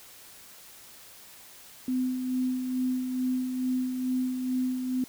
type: tone with tremolo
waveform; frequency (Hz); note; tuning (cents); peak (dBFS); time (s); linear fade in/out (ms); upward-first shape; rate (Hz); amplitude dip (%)
sine; 254.9; C4; -45; -24; 1.88-5.04; 2; sine; 2.3; 45
effects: white hiss -50 dBFS RMS until 5.08 s